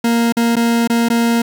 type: tone with dropouts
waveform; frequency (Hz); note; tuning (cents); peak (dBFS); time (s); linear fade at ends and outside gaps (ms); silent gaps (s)
40% pulse; 233.1; A#3; 0; -11; 0.04-1.42; 5; 0.324-0.368 / 0.557-0.565 / 0.875-0.898 / 1.087-1.1
effects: 8-bit